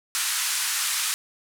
white band-pass noise, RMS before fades -26 dBFS, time 0.15-1.14 s, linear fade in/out 0 ms, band 1100 to 11000 Hz, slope 24 dB/octave, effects none

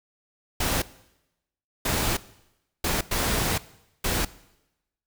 pink noise bursts at uneven times, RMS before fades -25 dBFS, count 5, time 0.6-0.82 / 1.85-2.17 / 2.84-3.01 / 3.11-3.58 / 4.04-4.25 s, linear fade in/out 5 ms, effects noise-tail reverb RT60 0.9 s tail -19 dB re dry

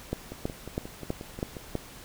two click trains, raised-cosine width 2 ms, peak -24 / -15 dBFS, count 8 / 6, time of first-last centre 0.32-1.568 / 0.13-1.753 s, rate 5.61 / 3.08 Hz, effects pink hiss -47 dBFS RMS until 2.04 s

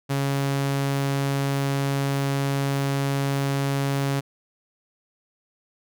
sawtooth tone, 138.59 Hz, C#3, in tune, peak -18 dBFS, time 0.09-4.21 s, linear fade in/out 20 ms, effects none

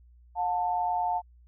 sine tone pair together, 718.2 / 887 Hz, F5 / A5, +48 / +14 cents, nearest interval major third, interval 366 cents, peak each -28 dBFS, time 0.35-1.22 s, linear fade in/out 50 ms, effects added 60 Hz sine -53 dBFS peak until 1.47 s

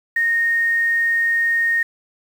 sine tone with quantisation, 1851 Hz, A#6, 13 cents flat, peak -15 dBFS, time 0.16-1.83 s, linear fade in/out 5 ms, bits 7, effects none

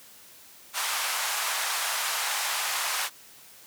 pink band-pass noise, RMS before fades -29 dBFS, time 0.73-3.1 s, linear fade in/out 50 ms, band 820 to 14000 Hz, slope 24 dB/octave, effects white hiss -51 dBFS RMS until 3.66 s + high-pass 80 Hz 12 dB/octave

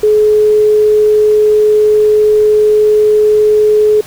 sine tone, 424.9 Hz, G#4, 40 cents sharp, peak -5 dBFS, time 0.03-4.01 s, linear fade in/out 5 ms, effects pink hiss -33 dBFS RMS until 4.06 s

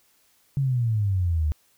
sine exponential sweep, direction down, 141.5 to 73.42 Hz, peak -20 dBFS, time 0.57-1.52 s, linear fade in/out 0 ms, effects white hiss -63 dBFS RMS until 1.77 s

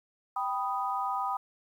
sine chord, G augmented, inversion none, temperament equal, 784 / 987.8 / 1244.5 Hz, G5 / B5 / D#6, 0 / 0 / 0 cents, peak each -33 dBFS, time 0.36-1.37 s, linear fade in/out 5 ms, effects 10-bit

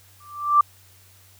sine tone with exponential growth, 1174.7 Hz, D6, in tune, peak -9 dBFS, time 0.2-0.61 s, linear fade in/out 5 ms, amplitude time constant 87 ms, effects added 95 Hz sine -54 dBFS peak until 1.39 s + white hiss -54 dBFS RMS until 1.39 s

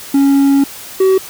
triangle tone pair in turn, 277.2 / 379.9 Hz, C#4 / F#4, 0 / +46 cents, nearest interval perfect fourth, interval 546 cents, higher second, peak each -5 dBFS, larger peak neither, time 0.14-0.64 / 1-1.18 s, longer first, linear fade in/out 5 ms, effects white hiss -31 dBFS RMS until 1.29 s

